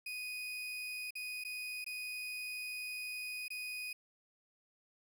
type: tone with dropouts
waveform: 35% pulse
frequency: 2489 Hz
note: D#7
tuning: in tune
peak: -38 dBFS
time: 0.06-3.93 s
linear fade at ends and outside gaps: 5 ms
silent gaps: 1.107-1.153 / 1.439-1.448 / 1.844-1.863 / 3.482-3.503 s
effects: none